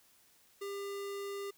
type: tone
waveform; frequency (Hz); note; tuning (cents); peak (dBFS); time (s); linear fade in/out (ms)
square; 400; G4; +35; -39; 0.61-1.51; 10
effects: white hiss -66 dBFS RMS until 1.57 s